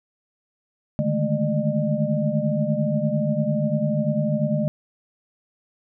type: tone cluster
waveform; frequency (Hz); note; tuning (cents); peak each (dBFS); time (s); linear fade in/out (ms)
sine; 146.6 / 155.3 / 209.6 / 221.2 / 603; D3 / D#3 / G#3 / A3 / D5; -3 / -3 / +16 / +9 / +46; -26; 0.99-4.68; 0
effects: none